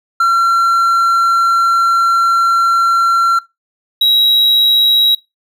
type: tone pair in turn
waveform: triangle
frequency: 1363 / 3855 Hz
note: F6 / B7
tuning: -43 / -43 cents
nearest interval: octave + tritone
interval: 1800 cents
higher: second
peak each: -6 dBFS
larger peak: neither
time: 0.2-3.39 / 4.01-5.15 s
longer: first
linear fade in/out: 5 ms
effects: noise-tail reverb RT60 0.2 s tail -20 dB re dry